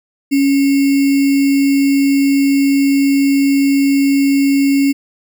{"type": "tone with sample-and-hold", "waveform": "sine", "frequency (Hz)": 277.2, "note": "C#4", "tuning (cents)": 0, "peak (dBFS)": -9, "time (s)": [0.31, 4.93], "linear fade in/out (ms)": 20, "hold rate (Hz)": 2450, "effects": []}